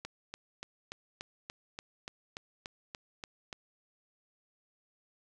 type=click train; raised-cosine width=0.2 ms; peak=-23 dBFS; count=13; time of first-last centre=0.05-3.528 s; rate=3.45 Hz; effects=none